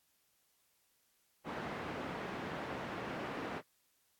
pink band-pass noise, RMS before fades -42 dBFS, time 1.44-3.62 s, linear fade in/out 50 ms, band 180 to 1800 Hz, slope 12 dB/octave, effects white hiss -75 dBFS RMS until 4.19 s + AAC 64 kbps

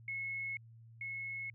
sine tone pair in turn, 2183 / 2183 Hz, C#7 / C#7, -27 / -27 cents, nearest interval unison, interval 0 cents, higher neither, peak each -37 / -39 dBFS, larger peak first, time 0.08-0.57 / 1.01-1.5 s, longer neither, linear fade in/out 2 ms, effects added 114 Hz sine -54 dBFS peak until 1.54 s

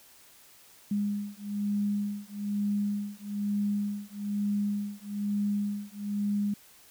sine beating tone pair, 204 / 205.1 Hz, G#3 / G#3, -31 / -21 cents, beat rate 1.1 Hz, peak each -31 dBFS, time 0.91-6.54 s, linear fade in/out 5 ms, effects white hiss -56 dBFS RMS until 6.9 s

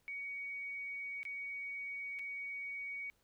sine tone with dropouts, 2246 Hz, C#7, 22 cents sharp, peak -40 dBFS, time 0.08-3.1 s, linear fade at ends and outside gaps 0 ms, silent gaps 1.231-1.252 / 2.189-2.193 s, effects pink hiss -75 dBFS RMS until 3.23 s

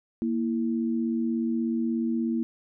sine tone pair together, 233.1 / 329.7 Hz, A#3 / E4, 0 / 0 cents, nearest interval tritone, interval 600 cents, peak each -25 / -30 dBFS, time 0.22-2.43 s, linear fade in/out 0 ms, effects none

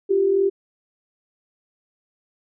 sine tone pair together, 349.2 / 392 Hz, F4 / G4, 0 / 0 cents, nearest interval major second, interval 200 cents, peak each -24 / -16 dBFS, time 0.09-0.5 s, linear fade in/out 20 ms, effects none

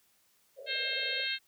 pink band-pass noise, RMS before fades -46 dBFS, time 0.56-1.28 s, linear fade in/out 50 ms, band 460 to 620 Hz, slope 96 dB/octave
harmonic tone, 531 Hz, C5, 25 cents sharp, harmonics 3 / 4 / 5 / 6 / 7 / 8, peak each -38 / -38 / -38 / -38 / -38 / -38 dBFS, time 0.66-1.39 s, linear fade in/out 50 ms
effects white hiss -69 dBFS RMS until 1.47 s

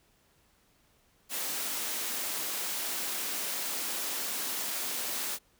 white high-pass noise, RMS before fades -34 dBFS, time 1.29-5.39 s, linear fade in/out 50 ms, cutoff 200 Hz, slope 24 dB/octave, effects pink hiss -67 dBFS RMS until 5.59 s

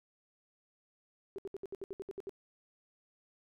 sine tone bursts, 390.7 Hz, G4, 6 cents flat, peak -38 dBFS, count 11, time 1.36-2.294 s, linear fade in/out 0 ms, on 24 ms, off 67 ms, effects none

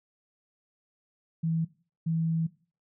sine tone bursts at uneven times, 163.2 Hz, E3, 17 cents flat, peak -25 dBFS, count 2, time 1.43-1.65 / 2.06-2.47 s, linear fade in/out 10 ms, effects noise-tail reverb RT60 0.4 s tail -19 dB re dry

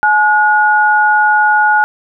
sine tone pair together, 849.2 / 1446 Hz, G#5 / F#6, +38 / -40 cents, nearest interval major sixth, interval 922 cents, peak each -10 dBFS, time 0.03-1.84 s, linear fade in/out 0 ms, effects none

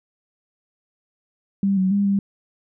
sine tone with pitch steps, 197.1 / 187.8 / 201.2 / 198.4 Hz, G3 / F#3 / G3 / G3, +10 / +26 / +45 / +21 cents, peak -16 dBFS, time 1.63-2.19 s, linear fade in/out 2 ms, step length 140 ms, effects none

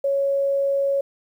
sine tone, 554.4 Hz, C#5, in tune, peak -18 dBFS, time 0.04-1.01 s, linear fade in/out 5 ms, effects 9-bit

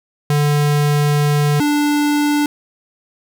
square tone pair in turn, 146.83 / 293.7 Hz, D3 / D4, 0 / 0 cents, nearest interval octave, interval 1200 cents, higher second, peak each -13 / -14 dBFS, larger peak first, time 0.3-1.6 / 1.6-2.46 s, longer first, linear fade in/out 2 ms, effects 8-bit

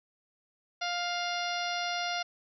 harmonic tone, 702 Hz, F5, 9 cents sharp, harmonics 1 / 2 / 3 / 4 / 5 / 6 / 7 / 8, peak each -34 / -37 / -39 / -40 / -41 / -42 / -42 / -43 dBFS, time 0.81-2.23 s, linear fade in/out 10 ms, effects none

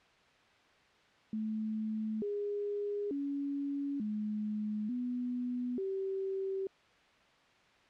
sine tone with pitch steps, 217.3 / 409.7 / 281.6 / 211.9 / 246.9 / 386 Hz, A3 / G#4 / C#4 / G#3 / B3 / G4, -21 / -24 / +27 / +35 / 0 / -27 cents, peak -33 dBFS, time 1.33-6.67 s, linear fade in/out 2 ms, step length 890 ms, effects white hiss -64 dBFS RMS until 7.89 s + low-pass 3000 Hz 12 dB/octave

